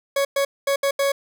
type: tone bursts at uneven times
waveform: 40% pulse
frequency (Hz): 556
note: C#5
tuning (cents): +5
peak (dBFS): -17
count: 5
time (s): 0.16-0.25 / 0.36-0.45 / 0.67-0.76 / 0.83-0.91 / 0.99-1.12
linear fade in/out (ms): 5
effects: none